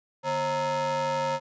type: ring-modulated tone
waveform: square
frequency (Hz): 194.3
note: G3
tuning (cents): -15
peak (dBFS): -23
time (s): 0.23-1.4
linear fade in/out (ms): 50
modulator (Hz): 731
effects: resampled to 16000 Hz